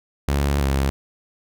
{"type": "tone pair in turn", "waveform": "sawtooth", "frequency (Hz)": [70.5, 68.14], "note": ["C#2", "C#2"], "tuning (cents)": [30, -29], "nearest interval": "minor second", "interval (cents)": 59, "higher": "first", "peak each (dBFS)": -14, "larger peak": "neither", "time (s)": [[0.28, 0.59], [0.59, 0.9]], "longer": "neither", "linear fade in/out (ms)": 0, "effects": []}